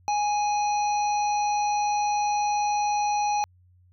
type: harmonic tone with a mistuned harmonic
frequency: 830.6 Hz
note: G#5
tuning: in tune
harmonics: 1 / 3 / 5 / 7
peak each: -22 / -36 / -40 / -37 dBFS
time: 0.08-3.44 s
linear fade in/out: 0 ms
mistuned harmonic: 7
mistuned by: +22 cents
effects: added 90 Hz sine -55 dBFS peak until 3.92 s